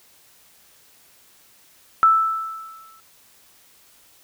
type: tone with exponential decay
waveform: sine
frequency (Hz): 1318.5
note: E6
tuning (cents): 0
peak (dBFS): -9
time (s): 2.03-3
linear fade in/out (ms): 0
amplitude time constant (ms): 210
effects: white hiss -54 dBFS RMS until 4.23 s